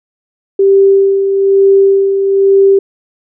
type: tone with tremolo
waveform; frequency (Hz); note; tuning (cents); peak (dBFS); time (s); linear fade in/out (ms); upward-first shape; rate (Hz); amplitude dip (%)
sine; 392; G4; 0; -3; 0.59-2.79; 5; sine; 1.1; 50
effects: none